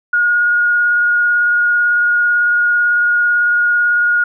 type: tone with vibrato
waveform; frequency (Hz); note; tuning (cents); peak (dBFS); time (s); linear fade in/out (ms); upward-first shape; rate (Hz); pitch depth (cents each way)
sine; 1437; F6; +49; -10; 0.13-4.24; 5; sine; 18; 11
effects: none